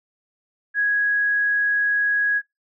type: tone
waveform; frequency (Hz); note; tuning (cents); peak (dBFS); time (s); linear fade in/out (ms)
sine; 1661.2; G#6; 0; -17; 0.74-2.42; 50
effects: noise-tail reverb RT60 0.2 s tail -25 dB re dry